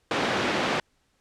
pink band-pass noise, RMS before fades -26 dBFS, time 0.11-0.8 s, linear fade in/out 2 ms, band 230 to 3200 Hz, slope 12 dB/octave, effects pink hiss -69 dBFS RMS until 1.2 s + low-pass 9000 Hz 12 dB/octave

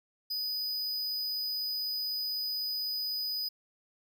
square tone, 4978 Hz, D#8, in tune, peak -32 dBFS, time 0.3-3.49 s, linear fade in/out 10 ms, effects none

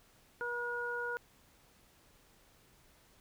harmonic tone, 480.4 Hz, B4, 48 cents flat, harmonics 1 / 2 / 3, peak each -40 / -43 / -37 dBFS, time 0.41-1.17 s, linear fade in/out 0 ms, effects pink hiss -65 dBFS RMS until 3.2 s

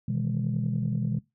sine chord, E major seventh, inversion second, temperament just, 123.61 / 154.51 / 164.81 / 206 Hz, B2 / D#3 / E3 / G#3, +2 / -12 / 0 / -14 cents, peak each -28 / -31 / -32 / -30 dBFS, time 0.08-1.19 s, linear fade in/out 5 ms, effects noise-tail reverb RT60 0.2 s tail -20 dB re dry + tanh soft clip ceiling -18 dBFS

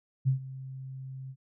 sine tone with ADSR envelope, 132.4 Hz, C3, 21 cents sharp, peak -20 dBFS, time 0.25-1.36 s, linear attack 28 ms, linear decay 110 ms, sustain -18 dB, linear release 60 ms, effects none

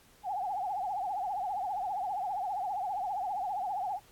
sine tone with vibrato, 780 Hz, G5, 9 cents flat, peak -31 dBFS, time 0.23-4 s, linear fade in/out 50 ms, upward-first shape triangle, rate 15 Hz, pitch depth 180 cents each way, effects pink hiss -61 dBFS RMS until 4.11 s + AAC 64 kbps

